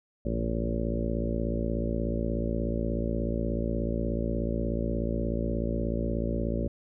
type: harmonic tone with a mistuned harmonic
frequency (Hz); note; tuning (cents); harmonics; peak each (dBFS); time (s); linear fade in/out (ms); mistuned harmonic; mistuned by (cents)
56.6; A1; +50; 1 / 2 / 3 / 4 / 5 / 6 / 7 / 8 / 9 / 10; -31 / -36 / -36 / -33 / -39 / -37 / -40 / -40 / -42 / -37; 0.25-6.68; 5; 2; +53
effects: none